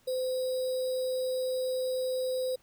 sine tone with sample-and-hold, 513 Hz, C5, 34 cents flat, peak -28 dBFS, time 0.07-2.56 s, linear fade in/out 10 ms, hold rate 4410 Hz, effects pink hiss -65 dBFS RMS until 2.62 s

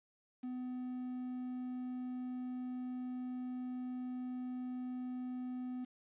triangle tone with quantisation, 251.5 Hz, B3, 32 cents sharp, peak -37 dBFS, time 0.43-5.85 s, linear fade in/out 10 ms, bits 10, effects resampled to 8000 Hz

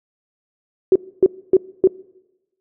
sine tone bursts, 375.9 Hz, F#4, 27 cents sharp, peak -7 dBFS, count 4, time 0.92-1.874 s, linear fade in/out 2 ms, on 36 ms, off 270 ms, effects noise-tail reverb RT60 1.0 s tail -23 dB re dry

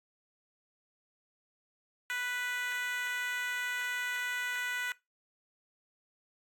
10% pulse tone with high-pass filter, 493.9 Hz, B4, in tune, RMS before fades -35 dBFS, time 2.1-4.92 s, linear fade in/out 0 ms, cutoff 1600 Hz, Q 3, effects noise-tail reverb RT60 0.2 s tail -20 dB re dry + AAC 64 kbps

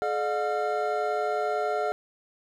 triangle tone cluster, 426.6 / 605 / 716 / 1375 Hz, G#4 / D#5 / F5 / F6, +46 / -49 / +43 / -27 cents, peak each -28 / -29 / -27 / -32 dBFS, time 0.02-1.92 s, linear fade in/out 0 ms, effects none

